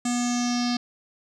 square tone with low-pass filter sweep, 242.9 Hz, B3, 29 cents flat, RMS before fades -25 dBFS, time 0.05-0.77 s, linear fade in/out 5 ms, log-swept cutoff 7800 to 4800 Hz, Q 6.1, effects none

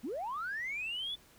sine linear sweep, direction up, 196 to 3520 Hz, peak -34 dBFS, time 0.03-1.16 s, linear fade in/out 20 ms, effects tanh soft clip ceiling -31 dBFS + pink hiss -61 dBFS RMS until 1.38 s

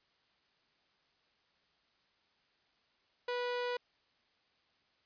sawtooth tone, 489.8 Hz, B4, 14 cents flat, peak -30 dBFS, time 3.28-3.77 s, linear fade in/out 5 ms, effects white hiss -73 dBFS RMS until 5.05 s + resampled to 11025 Hz

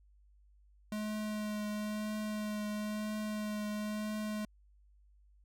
square tone with vibrato, 211.8 Hz, G#3, 34 cents sharp, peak -36 dBFS, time 0.92-4.45 s, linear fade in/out 2 ms, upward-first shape triangle, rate 1 Hz, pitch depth 17 cents each way, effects added 50 Hz sine -61 dBFS peak until 5.44 s

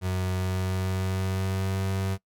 35% pulse tone with pitch glide, 92.5 to 95.98 Hz, F#2 to G2, 0 to -36 cents, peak -24 dBFS, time 0.01-2.18 s, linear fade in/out 50 ms, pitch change +64 cents, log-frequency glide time 0.32-1.84 s, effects noise-tail reverb RT60 0.1 s tail -21 dB re dry

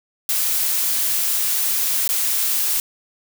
blue noise with dropouts, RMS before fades -20 dBFS, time 0.29-2.8 s, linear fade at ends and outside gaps 1 ms, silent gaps 2.077-2.09 s, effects none

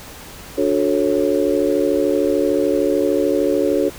sine chord, D major seventh, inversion none, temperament just, 293.7 / 367.1 / 440.5 / 550.6 Hz, D4 / F#4 / A4 / C#5, 0 / -14 / +2 / -12 cents, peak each -20 dBFS, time 0.57-3.9 s, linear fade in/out 20 ms, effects pink hiss -37 dBFS RMS until 3.98 s

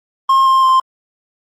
triangle tone with pitch steps, 1069 / 1058.6 / 1048.2 Hz, C6 / C6 / C6, +37 / +20 / +3 cents, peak -6 dBFS, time 0.29-0.8 s, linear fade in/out 5 ms, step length 170 ms, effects Opus 24 kbps

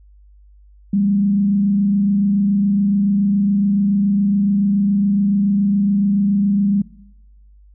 sine tone with frequency modulation, 200.5 Hz, G3, 39 cents sharp, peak -13 dBFS, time 0.93-6.82 s, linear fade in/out 5 ms, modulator 27.1 Hz, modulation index 0.44, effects noise-tail reverb RT60 1.0 s tail -21 dB re dry + added 50 Hz sine -44 dBFS peak until 7.74 s

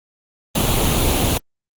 pink noise with comb filter, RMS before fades -17 dBFS, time 0.55-1.38 s, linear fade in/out 5 ms, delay 0.29 ms, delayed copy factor +0.55, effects Opus 32 kbps

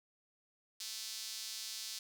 sawtooth tone with high-pass filter, 220 Hz, A3, in tune, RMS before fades -44 dBFS, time 0.8-1.99 s, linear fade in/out 5 ms, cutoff 4600 Hz, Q 1.9, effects none

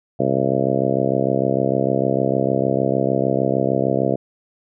harmonic tone, 66.6 Hz, C2, 31 cents sharp, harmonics 2 / 3 / 4 / 5 / 6 / 7 / 8 / 9 / 10, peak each -25 / -25 / -25 / -25 / -25 / -25 / -25 / -25 / -25 dBFS, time 0.19-4.16 s, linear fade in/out 10 ms, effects none

